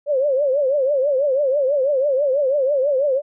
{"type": "tone with vibrato", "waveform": "sine", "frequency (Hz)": 552, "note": "C#5", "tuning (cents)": -7, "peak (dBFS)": -15, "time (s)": [0.06, 3.22], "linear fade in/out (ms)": 50, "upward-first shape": "triangle", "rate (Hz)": 6.1, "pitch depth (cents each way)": 160, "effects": []}